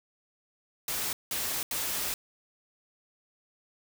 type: noise bursts at uneven times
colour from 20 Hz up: white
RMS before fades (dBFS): -32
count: 3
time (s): 0.88-1.13 / 1.31-1.63 / 1.71-2.14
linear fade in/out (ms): 2
effects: none